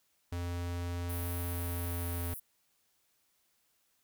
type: tone with pitch glide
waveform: square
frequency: 87.2 to 86.55 Hz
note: F2 to F2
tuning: -2 to -15 cents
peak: -35 dBFS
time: 0.32-2.34 s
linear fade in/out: 5 ms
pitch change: -13 cents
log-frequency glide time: 1.57-2.01 s
type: high-pass noise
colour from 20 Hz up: pink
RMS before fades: -44 dBFS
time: 1.09-2.4 s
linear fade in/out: 10 ms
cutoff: 10000 Hz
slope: 48 dB/octave
effects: white hiss -74 dBFS RMS until 4.03 s